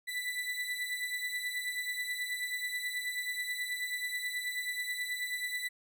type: beating tone pair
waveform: 35% pulse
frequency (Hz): 1975.5 / 1984.8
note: B6 / B6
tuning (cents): 0 / +8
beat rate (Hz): 9.3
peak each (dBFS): -38 / -34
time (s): 0.07-5.69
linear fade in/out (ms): 20
effects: none